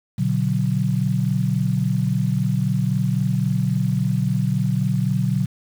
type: tone cluster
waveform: sine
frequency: 121.6 / 145.3 / 185.8 Hz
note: B2 / D3 / F#3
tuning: -26 / -18 / +7 cents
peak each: -22 dBFS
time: 0.18-5.46 s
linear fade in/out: 10 ms
effects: 7-bit